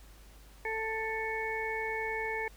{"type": "harmonic tone", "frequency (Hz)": 442.3, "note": "A4", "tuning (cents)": 9, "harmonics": [1, 2, 4, 5], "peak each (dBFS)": [-37, -38, -38, -37], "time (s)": [0.65, 2.48], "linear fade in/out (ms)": 2, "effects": ["added 50 Hz sine -53 dBFS peak until 2.56 s", "pink hiss -59 dBFS RMS until 2.56 s"]}